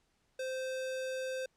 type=tone; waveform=square; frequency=520 Hz; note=C5; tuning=11 cents flat; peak=-36 dBFS; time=0.39-1.46 s; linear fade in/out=5 ms; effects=pink hiss -75 dBFS RMS until 1.56 s + low-pass 9000 Hz 12 dB/octave